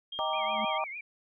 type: tone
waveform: sine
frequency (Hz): 3220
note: G7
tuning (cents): +46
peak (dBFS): -36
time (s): 0.12-0.78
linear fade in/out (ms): 5
type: chord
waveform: sine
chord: Eb major seventh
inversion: none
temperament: equal with one note detuned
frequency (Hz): 628 / 784 / 932.3 / 1174.7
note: Eb5 / G5 / Bb5 / D6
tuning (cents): +16 / 0 / 0 / 0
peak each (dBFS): -34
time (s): 0.19-0.84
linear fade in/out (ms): 0
type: tone with exponential growth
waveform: sine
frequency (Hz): 216.5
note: A3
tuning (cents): -28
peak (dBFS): -33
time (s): 0.27-0.65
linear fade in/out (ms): 5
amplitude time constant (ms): 81
type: tone with vibrato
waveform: sine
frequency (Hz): 2267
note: C#7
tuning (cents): +38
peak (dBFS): -37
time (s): 0.33-1.01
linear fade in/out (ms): 5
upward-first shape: triangle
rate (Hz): 6.6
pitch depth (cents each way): 160
effects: none